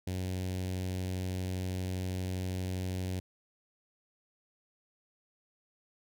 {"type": "tone with notch filter", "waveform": "sawtooth", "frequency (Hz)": 92.5, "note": "F#2", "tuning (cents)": 0, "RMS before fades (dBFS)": -35, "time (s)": [0.07, 3.2], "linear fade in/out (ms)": 5, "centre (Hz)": 1200, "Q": 0.73, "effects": []}